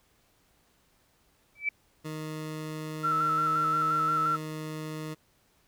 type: tone with exponential growth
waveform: sine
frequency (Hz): 2312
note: D7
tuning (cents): -28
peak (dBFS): -22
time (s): 1.55-1.69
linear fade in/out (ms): 5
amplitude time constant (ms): 29
type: tone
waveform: 20% pulse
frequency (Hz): 155.56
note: D#3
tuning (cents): 0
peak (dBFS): -30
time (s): 2.04-5.15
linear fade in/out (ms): 20
type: tone with vibrato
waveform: sine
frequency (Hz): 1335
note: E6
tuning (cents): +22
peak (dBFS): -24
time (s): 3.03-4.37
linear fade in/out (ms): 20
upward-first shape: square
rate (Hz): 5.7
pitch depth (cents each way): 31
effects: pink hiss -67 dBFS RMS until 5.67 s